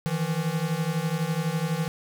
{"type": "beating tone pair", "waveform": "square", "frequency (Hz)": [155.56, 167.56], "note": ["D#3", "E3"], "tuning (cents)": [0, 29], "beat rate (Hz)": 12, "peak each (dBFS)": [-29, -28], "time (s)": [0.06, 1.88], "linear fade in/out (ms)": 0, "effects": []}